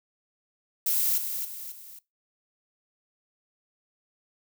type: noise with echo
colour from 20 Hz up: violet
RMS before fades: -25 dBFS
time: 0.86-1.18 s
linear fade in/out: 5 ms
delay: 270 ms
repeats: 3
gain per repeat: -7 dB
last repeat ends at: 1.99 s
effects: noise-tail reverb RT60 0.2 s tail -20 dB re dry